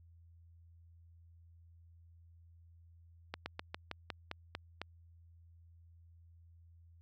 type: slowing click train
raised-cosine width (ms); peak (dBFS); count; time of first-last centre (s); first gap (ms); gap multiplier
0.3; -23; 9; 3.34-4.816; 120; 1.12
effects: added 84 Hz sine -58 dBFS peak until 7.01 s